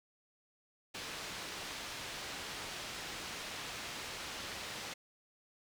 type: low-pass noise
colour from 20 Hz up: white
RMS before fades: -44 dBFS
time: 0.94-4.94 s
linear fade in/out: 10 ms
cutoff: 4500 Hz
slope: 12 dB/octave
effects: none